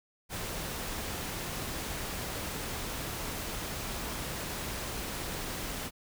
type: noise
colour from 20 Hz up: pink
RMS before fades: -37 dBFS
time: 0.29-5.91 s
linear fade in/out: 50 ms
effects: none